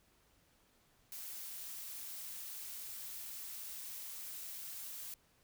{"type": "noise with amplitude modulation", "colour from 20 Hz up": "blue", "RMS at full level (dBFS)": -45, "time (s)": [1.12, 5.14], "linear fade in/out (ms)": 0, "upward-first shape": "sine", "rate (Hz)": 206, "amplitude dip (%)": 30, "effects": ["pink hiss -71 dBFS RMS until 5.43 s"]}